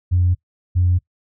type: tone pair in turn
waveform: sine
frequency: 89.4 / 89.4 Hz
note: F2 / F2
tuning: +41 / +41 cents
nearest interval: unison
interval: 0 cents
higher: neither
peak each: -12 dBFS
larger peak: neither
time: 0.11-0.35 / 0.75-0.99 s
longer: neither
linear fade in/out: 20 ms
effects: noise-tail reverb RT60 0.1 s tail -21 dB re dry + tanh soft clip ceiling -8 dBFS